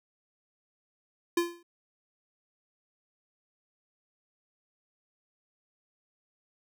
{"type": "tone with exponential decay", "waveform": "square", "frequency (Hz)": 344, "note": "F4", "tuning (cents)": -26, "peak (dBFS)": -22, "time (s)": [1.37, 1.63], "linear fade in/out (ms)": 5, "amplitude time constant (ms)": 56, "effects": []}